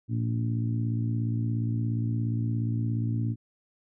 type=harmonic tone; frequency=57.1 Hz; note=A#1; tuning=35 cents flat; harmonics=2 / 3 / 4 / 5 / 6; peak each=-26 / -42 / -34 / -36 / -46 dBFS; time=0.08-3.36 s; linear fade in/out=50 ms; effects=none